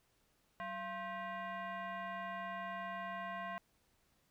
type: tone with frequency modulation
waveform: sine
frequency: 189.5 Hz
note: F#3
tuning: 42 cents sharp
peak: -40 dBFS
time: 0.6-3.58 s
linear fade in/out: 0 ms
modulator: 875 Hz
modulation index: 1.9
effects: pink hiss -75 dBFS RMS until 4.3 s